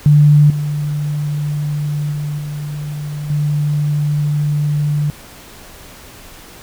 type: tone with level steps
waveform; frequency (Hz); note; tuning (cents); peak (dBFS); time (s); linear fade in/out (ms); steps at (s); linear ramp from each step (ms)
sine; 147.8; D3; +11; -5 / -16 / -18 / -21 / -13; 0.06-5.1; 0; 0.5 / 2.12 / 2.38 / 3.3; 2
effects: pink hiss -38 dBFS RMS until 6.62 s